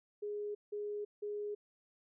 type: tone bursts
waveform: sine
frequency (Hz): 414.8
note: G#4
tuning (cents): -2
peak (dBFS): -37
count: 3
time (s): 0.22-1.55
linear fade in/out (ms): 10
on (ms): 330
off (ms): 170
effects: none